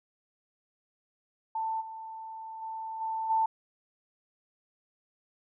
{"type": "tone with level steps", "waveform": "sine", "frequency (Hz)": 889, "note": "A5", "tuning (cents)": 18, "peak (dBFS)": [-29, -39, -35, -30, -23], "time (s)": [1.55, 3.46], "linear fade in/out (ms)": 5, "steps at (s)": [1.8, 2.61, 3, 3.29], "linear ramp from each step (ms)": 20, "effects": []}